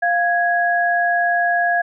sine tone pair together, 698.4 / 1661.2 Hz, F5 / G#6, 0 / 0 cents, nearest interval octave + minor third, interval 1500 cents, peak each -17 / -18 dBFS, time 0.02-1.82 s, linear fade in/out 10 ms, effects none

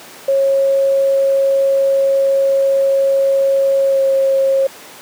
sine tone with pitch glide, 546 to 540.4 Hz, C#5 to C#5, -26 to -44 cents, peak -10 dBFS, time 0.28-4.67 s, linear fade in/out 5 ms, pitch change -18 cents, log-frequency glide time 3.87-4.01 s, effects pink hiss -36 dBFS RMS until 5.01 s + high-pass 300 Hz 12 dB/octave

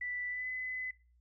sine tone with pitch glide, 1975.5 to 2017 Hz, B6 to B6, 0 to +36 cents, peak -36 dBFS, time 0.01-0.91 s, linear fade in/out 5 ms, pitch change +36 cents, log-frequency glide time 0.29-0.48 s, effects noise-tail reverb RT60 0.3 s tail -18 dB re dry + added 60 Hz sine -64 dBFS peak until 1.2 s

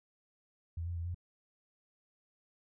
sine tone with pitch steps, 83.8 / 86.7 / 84.2 / 88 Hz, E2 / F2 / E2 / F2, +29 / -12 / +37 / +14 cents, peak -35 dBFS, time 0.77-1.146 s, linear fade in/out 5 ms, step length 94 ms, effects none

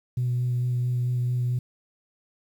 sine tone with vibrato, 123.47 Hz, B2, in tune, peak -21 dBFS, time 0.17-1.59 s, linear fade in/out 5 ms, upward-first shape sine, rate 4.5 Hz, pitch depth 13 cents each way, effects tanh soft clip ceiling -19 dBFS + 9-bit

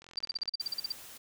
click train, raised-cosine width 0.2 ms, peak -34 dBFS, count 21, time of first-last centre 0.02-0.48 s, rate 43.5 Hz
sine tone bursts, 4686 Hz, D8, 5 cents flat, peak -29 dBFS, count 13, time 0.17-0.922 s, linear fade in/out 5 ms, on 20 ms, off 41 ms
white noise, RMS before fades -49 dBFS, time 0.6-1.18 s, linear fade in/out 10 ms
effects none

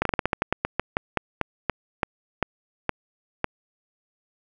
slowing click train, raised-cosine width 0.5 ms, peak -6 dBFS, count 19, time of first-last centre 0.02-3.443 s, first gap 33 ms, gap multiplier 1.18, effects none

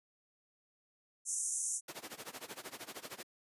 white band-pass noise, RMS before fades -37 dBFS, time 1.25-1.81 s, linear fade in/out 50 ms, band 6000 to 10000 Hz, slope 96 dB/octave
pink noise with tremolo, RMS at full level -42 dBFS, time 1.88-3.23 s, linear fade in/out 5 ms, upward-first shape sine, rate 13 Hz, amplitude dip 90%
effects high-pass 300 Hz 12 dB/octave + resampled to 32000 Hz

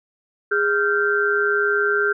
sine tone cluster, 411.2 / 1391 / 1553 Hz, G#4 / F6 / G6, -17 / -7 / -17 cents, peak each -21 dBFS, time 0.51-2.13 s, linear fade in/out 10 ms, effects none

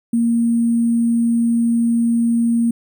sine tone with sample-and-hold, 233.1 Hz, A#3, in tune, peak -13 dBFS, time 0.13-2.71 s, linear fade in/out 5 ms, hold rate 8820 Hz, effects none

